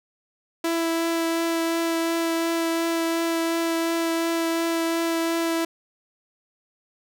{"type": "tone with vibrato", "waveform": "sawtooth", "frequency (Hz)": 331.6, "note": "E4", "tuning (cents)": 10, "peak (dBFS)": -18, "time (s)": [0.64, 5.65], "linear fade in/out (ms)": 5, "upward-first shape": "triangle", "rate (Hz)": 2.8, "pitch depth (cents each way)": 11, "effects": []}